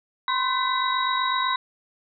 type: tone cluster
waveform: sine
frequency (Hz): 1004 / 1052 / 1525 / 2005 / 3827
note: B5 / C6 / G6 / B6 / A#7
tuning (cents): +28 / +9 / -48 / +26 / +45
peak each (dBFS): -29 / -24 / -31 / -32 / -28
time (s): 0.28-1.56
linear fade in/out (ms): 2
effects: none